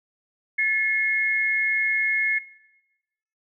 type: tone pair together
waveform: sine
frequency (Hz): 1739.1 / 2161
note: A6 / C#7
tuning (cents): -21 / -45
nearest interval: major third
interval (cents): 376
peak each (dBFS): -26 / -20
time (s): 0.58-2.39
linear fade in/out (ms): 10
effects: noise-tail reverb RT60 1.0 s tail -19 dB re dry